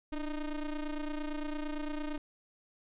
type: ring-modulated tone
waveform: square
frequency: 154.4 Hz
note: D#3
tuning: 13 cents flat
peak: -32 dBFS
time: 0.12-2.18 s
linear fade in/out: 5 ms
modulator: 140 Hz
effects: resampled to 8000 Hz + 12-bit